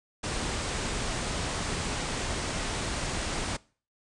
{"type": "low-pass noise", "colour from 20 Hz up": "pink", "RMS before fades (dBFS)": -32, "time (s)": [0.23, 3.57], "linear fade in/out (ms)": 10, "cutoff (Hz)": 9400, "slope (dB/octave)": 96, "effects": ["noise-tail reverb RT60 0.4 s tail -22 dB re dry"]}